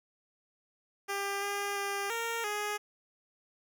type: tone with pitch steps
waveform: 10% pulse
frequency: 398.6 / 403.2 / 399.9 / 461.9 / 416.5 Hz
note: G4 / G4 / G4 / A#4 / G#4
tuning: +29 / +49 / +35 / -16 / +5 cents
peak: -24 dBFS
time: 1.08-2.78 s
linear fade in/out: 20 ms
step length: 340 ms
effects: none